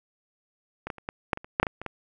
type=clicks; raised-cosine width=0.5 ms; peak=-18 / -17 / -29 / -16 / -8 / -20 / -27 / -6 / -6 / -13 / -22 / -17 dBFS; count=12; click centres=0.87 / 0.902 / 0.983 / 1.089 / 1.332 / 1.374 / 1.445 / 1.599 / 1.63 / 1.668 / 1.816 / 1.863 s; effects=none